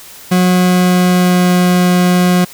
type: tone with pitch glide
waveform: 40% pulse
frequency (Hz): 181.6 to 179.62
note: F#3 to F3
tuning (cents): -32 to +49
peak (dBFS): -7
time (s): 0.31-2.45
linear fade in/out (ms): 10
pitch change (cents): -19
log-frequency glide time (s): 0.48-1.63
effects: white hiss -35 dBFS RMS until 2.53 s